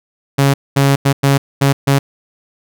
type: tone bursts at uneven times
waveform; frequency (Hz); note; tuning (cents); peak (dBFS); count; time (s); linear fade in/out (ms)
sawtooth; 138.59; C#3; 0; -5; 6; 0.38-0.54 / 0.76-0.96 / 1.05-1.13 / 1.23-1.38 / 1.61-1.73 / 1.87-1.99; 10
effects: none